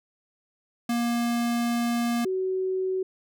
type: tone pair in turn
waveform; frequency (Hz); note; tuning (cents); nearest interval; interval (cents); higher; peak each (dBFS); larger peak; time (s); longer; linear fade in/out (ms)
square / sine; 236.6 / 375.6; A#3 / F#4; +26 / +26; minor sixth; 800; second; -24; neither; 0.89-2.25 / 2.25-3.03; first; 5
effects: none

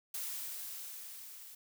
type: noise with level ramp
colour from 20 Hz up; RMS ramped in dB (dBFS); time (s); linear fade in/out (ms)
blue; -39 to -52; 0.14-1.55; 5
effects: none

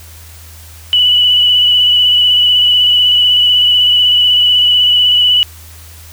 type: tone with vibrato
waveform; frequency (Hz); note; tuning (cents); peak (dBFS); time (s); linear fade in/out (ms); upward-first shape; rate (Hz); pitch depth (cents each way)
sine; 2960; F#7; 0; -6; 0.93-5.43; 0; square; 16; 17
effects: added 81 Hz sine -34 dBFS peak until 6.12 s + white hiss -38 dBFS RMS until 6.12 s

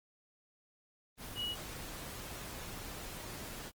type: tone in noise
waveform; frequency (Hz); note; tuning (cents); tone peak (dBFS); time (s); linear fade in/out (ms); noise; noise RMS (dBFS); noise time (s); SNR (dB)
sine; 2914; F#7; -27; -35; 1.35-1.56; 50; pink; -45; 1.17-3.72; +7
effects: Opus 24 kbps

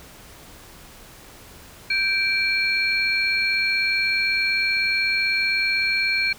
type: tone cluster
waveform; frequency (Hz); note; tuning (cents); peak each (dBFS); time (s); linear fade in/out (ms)
sine; 1571 / 2343 / 4289; G6 / D7 / C8; +3 / -5 / +42; -29 / -20 / -26; 1.9-6.33; 5
effects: pink hiss -45 dBFS RMS until 6.38 s

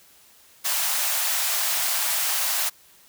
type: high-pass noise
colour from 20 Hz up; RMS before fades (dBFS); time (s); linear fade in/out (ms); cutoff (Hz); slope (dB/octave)
white; -24; 0.64-2.7; 20; 610; 48
effects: white hiss -54 dBFS RMS until 3.08 s

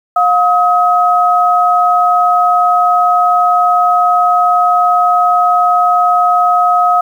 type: tone pair together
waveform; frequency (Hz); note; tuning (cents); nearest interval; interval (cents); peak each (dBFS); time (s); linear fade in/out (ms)
sine; 713 / 1270.4; F5 / D#6; +36 / +36; minor seventh; 1000; -10; 0.16-7.01; 5
effects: 7-bit

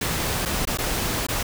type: noise with dropouts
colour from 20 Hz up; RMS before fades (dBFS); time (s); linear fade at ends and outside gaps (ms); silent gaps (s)
pink; -25; 0.01-1.43; 5; 0.453-0.457 / 0.653-0.672 / 0.774-0.785 / 1.268-1.285
effects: none

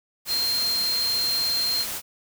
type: tone in noise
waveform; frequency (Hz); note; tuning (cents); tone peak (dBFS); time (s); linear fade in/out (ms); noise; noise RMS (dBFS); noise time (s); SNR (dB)
sine; 4186; C8; 0; -22; 0.27-1.86; 50; white; -31; 0.25-2.02; +6
effects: none

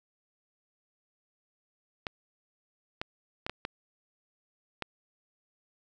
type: clicks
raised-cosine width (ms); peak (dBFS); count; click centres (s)
0.3; -17; 6; 2.068 / 3.015 / 3.465 / 3.496 / 3.651 / 4.823
effects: none

